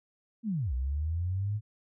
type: linear two-way sweep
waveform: sine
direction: down then up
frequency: 237.4 to 60.5 to 108.4 Hz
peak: -28 dBFS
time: 0.43-1.61 s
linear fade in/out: 50 ms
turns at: 0.73 s
effects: none